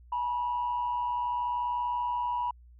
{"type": "tone pair together", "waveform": "sine", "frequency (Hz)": [852.3, 973], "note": ["G#5", "B5"], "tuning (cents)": [45, -26], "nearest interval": "major second", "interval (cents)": 229, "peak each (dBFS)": [-36, -27], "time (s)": [0.12, 2.51], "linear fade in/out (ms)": 5, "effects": ["tanh soft clip ceiling -23 dBFS", "added 60 Hz sine -51 dBFS peak until 2.79 s"]}